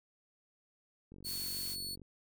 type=click train; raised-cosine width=3 ms; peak=-40 dBFS; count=43; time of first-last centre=1.12-2.017 s; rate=46.8 Hz
type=tone; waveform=sawtooth; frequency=4414 Hz; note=C#8; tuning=8 cents flat; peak=-36 dBFS; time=1.24-1.96 s; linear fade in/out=20 ms
type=noise; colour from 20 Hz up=blue; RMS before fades=-43 dBFS; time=1.24-1.77 s; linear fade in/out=50 ms
effects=none